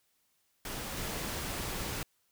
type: noise with level steps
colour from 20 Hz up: pink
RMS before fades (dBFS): -39 / -37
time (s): 0.65-2.03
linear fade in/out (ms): 2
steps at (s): 0.97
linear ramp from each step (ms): 2
effects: white hiss -74 dBFS RMS until 2.31 s